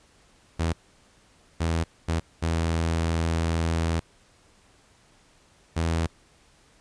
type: tone bursts at uneven times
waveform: sawtooth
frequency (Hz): 82.41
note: E2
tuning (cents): 0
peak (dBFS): -19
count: 5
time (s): 0.59-0.73 / 1.6-1.84 / 2.08-2.2 / 2.42-4 / 5.76-6.07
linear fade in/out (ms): 10
effects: pink hiss -59 dBFS RMS until 6.8 s + resampled to 22050 Hz